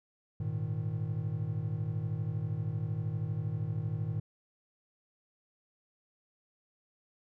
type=chord; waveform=triangle; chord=Ab suspended second; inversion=none; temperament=equal; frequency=103.83 / 116.54 / 155.56 Hz; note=Ab2 / Bb2 / Eb3; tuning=0 / 0 / 0 cents; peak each=-34 dBFS; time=0.4-4.2 s; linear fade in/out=5 ms; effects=none